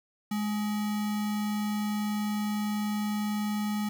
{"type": "tone with sample-and-hold", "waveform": "sine", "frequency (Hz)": 209.6, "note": "G#3", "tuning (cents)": 16, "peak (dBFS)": -27, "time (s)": [0.31, 3.89], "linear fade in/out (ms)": 5, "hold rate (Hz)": 1050, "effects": []}